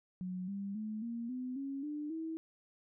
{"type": "tone with pitch steps", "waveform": "sine", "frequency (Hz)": [183.2, 198.63, 215.4, 233.5, 253.2, 274.5, 297.6, 322.7], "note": ["F#3", "G3", "A3", "A#3", "B3", "C#4", "D4", "E4"], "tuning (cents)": [-17, 23, -37, 3, 43, -17, 23, -37], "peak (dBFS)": -37, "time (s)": [0.21, 2.37], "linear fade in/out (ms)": 0, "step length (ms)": 270, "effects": []}